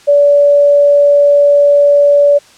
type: tone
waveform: sine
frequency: 575 Hz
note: D5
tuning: 37 cents flat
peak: -4 dBFS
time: 0.07-2.39 s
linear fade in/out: 20 ms
effects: white hiss -42 dBFS RMS until 2.57 s + low-pass 7000 Hz 12 dB/octave